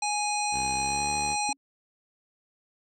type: harmonic tone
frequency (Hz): 830.6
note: G#5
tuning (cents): 0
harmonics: 1 / 3 / 5 / 7 / 9 / 10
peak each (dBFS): -28 / -33 / -35 / -36 / -38 / -38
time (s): 0.02-1.53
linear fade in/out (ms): 5
type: tone with pitch glide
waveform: 10% pulse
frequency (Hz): 65.41 to 73.85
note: C2 to D2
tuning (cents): 0 to +10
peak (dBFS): -29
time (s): 0.51-1.37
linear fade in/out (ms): 50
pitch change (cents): +210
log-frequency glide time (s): 0.75-1.1
type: tone with exponential decay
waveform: sine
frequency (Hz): 275.6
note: C#4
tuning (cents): -10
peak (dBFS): -31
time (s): 1.49-1.57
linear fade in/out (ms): 0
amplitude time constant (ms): 16
effects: none